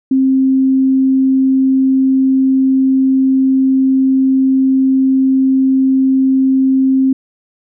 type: tone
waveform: sine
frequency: 264.9 Hz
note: C4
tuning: 22 cents sharp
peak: -8 dBFS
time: 0.11-7.13 s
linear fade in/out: 5 ms
effects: none